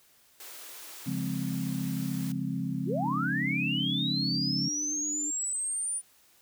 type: high-pass noise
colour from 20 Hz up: white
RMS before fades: -45 dBFS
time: 0.4-2.32 s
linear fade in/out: 2 ms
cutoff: 280 Hz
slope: 96 dB/octave
type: chord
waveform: sine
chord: Db major seventh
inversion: none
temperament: equal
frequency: 138.59 / 174.61 / 207.7 / 261.6 Hz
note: Db3 / F3 / Ab3 / C4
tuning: 0 / 0 / 0 / 0 cents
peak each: -35 / -34 / -36 / -34 dBFS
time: 1.06-4.69 s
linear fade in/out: 10 ms
type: linear sweep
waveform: sine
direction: up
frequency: 277.2 to 9500 Hz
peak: -29 dBFS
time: 2.85-6.02 s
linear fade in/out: 50 ms
type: tone with vibrato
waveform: sine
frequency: 297.6 Hz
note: D4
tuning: 23 cents sharp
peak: -37 dBFS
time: 3.03-5.31 s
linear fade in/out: 10 ms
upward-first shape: square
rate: 8.5 Hz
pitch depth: 16 cents each way
effects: white hiss -62 dBFS RMS until 6.41 s